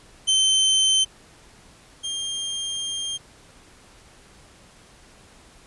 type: tone pair in turn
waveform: sawtooth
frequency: 3093 / 3198 Hz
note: G7 / G7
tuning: -24 / +34 cents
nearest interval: minor second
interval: 58 cents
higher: second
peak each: -13 / -23 dBFS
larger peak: first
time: 0.27-1.05 / 2.03-3.18 s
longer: second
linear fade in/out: 20 ms
effects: pink hiss -51 dBFS RMS until 5.66 s + resampled to 24000 Hz